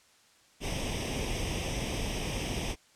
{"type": "noise with comb filter", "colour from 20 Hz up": "pink", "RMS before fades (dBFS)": -33, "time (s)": [0.6, 2.76], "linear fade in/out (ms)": 50, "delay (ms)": 0.35, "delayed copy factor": 0.75, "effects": ["white hiss -62 dBFS RMS until 2.95 s", "low-pass 8000 Hz 12 dB/octave"]}